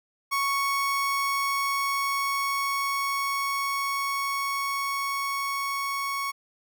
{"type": "tone with level ramp", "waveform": "30% pulse", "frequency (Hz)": 1108.7, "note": "C#6", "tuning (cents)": 0, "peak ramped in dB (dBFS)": [-21, -25], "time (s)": [0.31, 6.32], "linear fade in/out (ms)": 20, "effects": []}